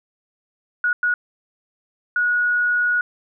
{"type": "tone bursts at uneven times", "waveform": "sine", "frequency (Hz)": 1456, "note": "F#6", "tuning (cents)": -28, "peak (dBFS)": -16, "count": 3, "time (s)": [[0.84, 0.93], [1.03, 1.14], [2.16, 3.01]], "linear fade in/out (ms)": 2, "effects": []}